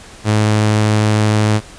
sawtooth tone with vibrato, 106.9 Hz, A2, 49 cents flat, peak -7 dBFS, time 0.24-1.61 s, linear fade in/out 50 ms, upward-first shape triangle, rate 13 Hz, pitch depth 9 cents each way, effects pink hiss -38 dBFS RMS until 1.78 s + resampled to 22050 Hz

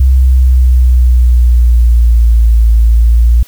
sine exponential two-way sweep, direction down then up, 65.4 to 55.8 to 58.8 Hz, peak -3 dBFS, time 0-3.43 s, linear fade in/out 5 ms, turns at 2.71 s, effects white hiss -40 dBFS RMS until 3.47 s

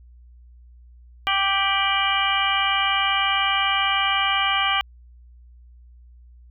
harmonic tone with a mistuned harmonic, 392 Hz, G4, in tune, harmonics 2 / 3 / 4 / 5 / 6 / 7 / 8, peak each -26 / -24 / -29 / -30 / -25 / -26 / -27 dBFS, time 1.27-4.81 s, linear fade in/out 0 ms, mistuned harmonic 7, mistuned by +90 cents, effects added 60 Hz sine -45 dBFS peak until 6.5 s

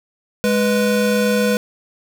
square tone pair together, 207.7 / 493.9 Hz, G#3 / B4, 0 / 0 cents, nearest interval octave + minor third, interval 1500 cents, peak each -18 dBFS, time 0.44-1.57 s, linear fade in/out 0 ms, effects none

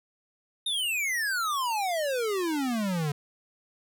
square exponential sweep, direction down, 3729 to 140.8 Hz, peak -27 dBFS, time 0.66-3.12 s, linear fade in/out 5 ms, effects none

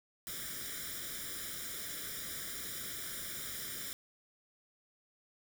white noise with comb filter, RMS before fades -42 dBFS, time 0.27-3.93 s, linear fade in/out 0 ms, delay 0.56 ms, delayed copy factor +0.9, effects none

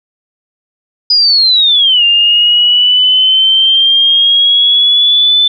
sine linear two-way sweep, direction down then up, 4978 to 2794 to 3525 Hz, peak -5 dBFS, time 1.1-5.48 s, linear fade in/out 5 ms, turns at 2.04 s, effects none

